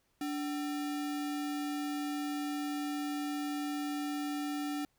sine tone with sample-and-hold, 291.3 Hz, D4, 14 cents flat, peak -33 dBFS, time 0.21-4.85 s, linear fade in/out 2 ms, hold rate 1050 Hz, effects pink hiss -75 dBFS RMS until 4.98 s

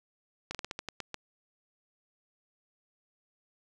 slowing click train, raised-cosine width 0.2 ms, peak -19 dBFS, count 9, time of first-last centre 0.51-1.143 s, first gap 37 ms, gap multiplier 1.21, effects none

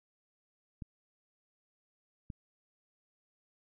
clicks, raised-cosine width 5 ms, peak -29 dBFS, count 2, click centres 0.822 / 2.302 s, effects none

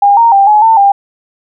sine tone with pitch steps, 808 / 927 / 791 / 845 / 898 / 798 Hz, G#5 / A#5 / G5 / G#5 / A5 / G5, -48 / -10 / +15 / +30 / +35 / +31 cents, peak -3 dBFS, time 0.02-0.92 s, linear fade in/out 5 ms, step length 150 ms, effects none

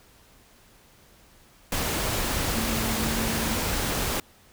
sine tone in noise, 224.3 Hz, A3, 34 cents sharp, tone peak -31 dBFS, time 2.54-3.62 s, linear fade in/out 2 ms, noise pink, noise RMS -27 dBFS, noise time 1.72-4.2 s, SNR -7 dB, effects pink hiss -56 dBFS RMS until 4.52 s

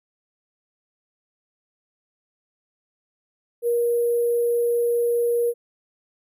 sine tone with sample-and-hold, 474.8 Hz, A#4, 32 cents sharp, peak -18 dBFS, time 3.62-5.54 s, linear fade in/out 50 ms, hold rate 11025 Hz, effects none

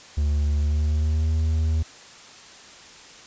triangle tone with pitch glide, 73.42 to 79.15 Hz, D2 to D#2, 0 to +30 cents, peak -17 dBFS, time 0.17-1.83 s, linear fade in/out 10 ms, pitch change +130 cents, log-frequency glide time 0.57-1.32 s, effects white hiss -45 dBFS RMS until 3.26 s + resampled to 16000 Hz

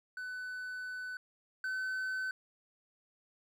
triangle tone pair in turn, 1500 / 1520.9 Hz, F#6 / F#6, +23 / +47 cents, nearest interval unison, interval 24 cents, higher second, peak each -37 / -32 dBFS, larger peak second, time 0.17-1.17 / 1.64-2.31 s, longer first, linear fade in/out 2 ms, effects none

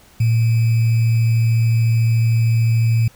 sine tone with sample-and-hold, 114.2 Hz, A#2, 35 cents flat, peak -12 dBFS, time 0.2-3.08 s, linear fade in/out 5 ms, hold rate 2450 Hz, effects pink hiss -49 dBFS RMS until 3.15 s

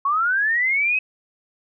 sine linear sweep, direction up, 1084 to 2568 Hz, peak -17 dBFS, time 0.05-0.99 s, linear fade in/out 5 ms, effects none

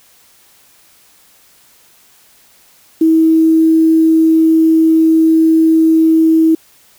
sine tone with quantisation, 321.9 Hz, E4, 41 cents flat, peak -6 dBFS, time 3.01-6.55 s, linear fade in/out 5 ms, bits 6, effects white hiss -48 dBFS RMS until 6.98 s

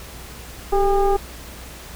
sine tone with frequency modulation, 392 Hz, G4, in tune, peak -14 dBFS, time 0.72-1.17 s, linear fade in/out 10 ms, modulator 412 Hz, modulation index 1.2, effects added 60 Hz sine -39 dBFS peak until 1.95 s + pink hiss -39 dBFS RMS until 1.95 s

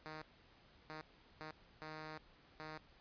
5% pulse tone bursts at uneven times, 155.56 Hz, D#3, in tune, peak -36 dBFS, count 5, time 0.06-0.22 / 0.9-1.01 / 1.41-1.51 / 1.82-2.18 / 2.6-2.78 s, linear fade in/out 0 ms, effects pink hiss -66 dBFS RMS until 3 s + resampled to 11025 Hz

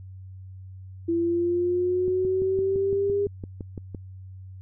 sine linear sweep, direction up, 334.7 to 405.9 Hz, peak -21 dBFS, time 1.08-3.27 s, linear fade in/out 10 ms
click train, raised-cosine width 3 ms, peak -22 dBFS, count 12, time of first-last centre 2.08-3.948 s, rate 5.89 Hz
effects added 94 Hz sine -39 dBFS peak until 4.61 s

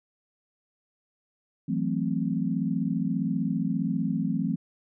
sine chord, F# half-diminished seventh, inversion third, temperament equal, 164.81 / 185 / 220 / 261.6 Hz, E3 / F#3 / A3 / C4, 0 / 0 / 0 / 0 cents, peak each -30 dBFS, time 1.68-4.56 s, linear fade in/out 10 ms, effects none

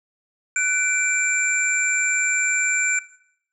sine tone cluster, 1496 / 2334 / 7280 Hz, F#6 / D7 / A#8, +19 / -11 / -42 cents, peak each -23 dBFS, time 0.56-2.99 s, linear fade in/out 2 ms, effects noise-tail reverb RT60 0.7 s tail -17 dB re dry

